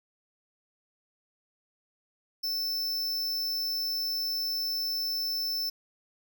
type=tone; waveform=square; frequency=5300 Hz; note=E8; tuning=9 cents sharp; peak=-29 dBFS; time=2.43-5.7 s; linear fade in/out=10 ms; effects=11-bit